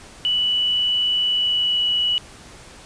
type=tone with pitch glide; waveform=sine; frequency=2960 to 2940 Hz; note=F#7 to F#7; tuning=0 to -12 cents; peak=-17 dBFS; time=0.25-2.18 s; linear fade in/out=0 ms; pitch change=-12 cents; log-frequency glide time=1.24-1.87 s; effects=pink hiss -43 dBFS RMS until 2.85 s + resampled to 22050 Hz